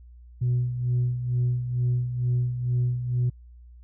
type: tone with tremolo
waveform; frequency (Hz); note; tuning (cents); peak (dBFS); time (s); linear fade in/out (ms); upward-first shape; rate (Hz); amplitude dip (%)
sine; 123.3; B2; -2; -18; 0.41-3.3; 10; sine; 2.2; 65
effects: tanh soft clip ceiling -18 dBFS + added 60 Hz sine -45 dBFS peak until 3.83 s